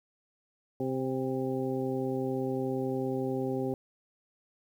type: harmonic tone with a mistuned harmonic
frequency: 131 Hz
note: C3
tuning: 2 cents sharp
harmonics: 1 / 2 / 3 / 4 / 6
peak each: -37 / -33 / -33 / -37 / -42 dBFS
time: 0.8-3.74 s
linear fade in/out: 2 ms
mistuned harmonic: 6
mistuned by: +19 cents
effects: 10-bit